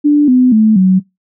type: tone with pitch steps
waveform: sine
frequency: 293.7 / 252.7 / 217.5 / 187.17 Hz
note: D4 / B3 / A3 / F#3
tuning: 0 / +40 / -20 / +20 cents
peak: -5 dBFS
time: 0.04-1 s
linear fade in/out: 20 ms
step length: 240 ms
effects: noise-tail reverb RT60 0.2 s tail -23 dB re dry